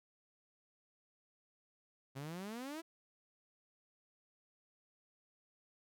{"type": "exponential sweep", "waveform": "sawtooth", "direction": "up", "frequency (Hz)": [130.81, 338.7], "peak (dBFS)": -39, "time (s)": [2.15, 2.82], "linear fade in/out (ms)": 20, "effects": []}